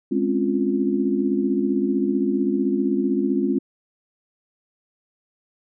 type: chord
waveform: sine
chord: Db major seventh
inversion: second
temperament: equal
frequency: 207.7 / 261.6 / 277.2 / 349.2 Hz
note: Ab3 / C4 / Db4 / F4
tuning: 0 / 0 / 0 / 0 cents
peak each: -24 dBFS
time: 0.11-3.59 s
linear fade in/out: 10 ms
effects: none